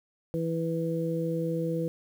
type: harmonic tone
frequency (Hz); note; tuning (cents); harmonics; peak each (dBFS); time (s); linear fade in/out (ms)
164.7; E3; -1; 1 / 2 / 3; -30 / -33 / -31; 0.34-1.88; 0
effects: 9-bit